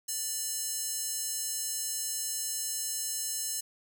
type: tone with high-pass filter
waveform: square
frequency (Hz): 590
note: D5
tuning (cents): +8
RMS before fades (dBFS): -34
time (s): 0.08-3.61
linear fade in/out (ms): 10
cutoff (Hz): 7200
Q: 1.7
effects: 10-bit